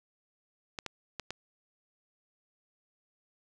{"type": "clicks", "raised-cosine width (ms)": 0.2, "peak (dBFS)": -19, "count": 4, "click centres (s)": [0.788, 0.863, 1.197, 1.306], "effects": []}